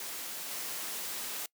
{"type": "noise with level steps", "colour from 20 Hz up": "white", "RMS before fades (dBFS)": [-40, -38], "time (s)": [0, 1.46], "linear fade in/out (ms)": 2, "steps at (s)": 0.51, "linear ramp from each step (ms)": 2, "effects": ["noise-tail reverb RT60 0.1 s tail -23 dB re dry", "high-pass 200 Hz 12 dB/octave"]}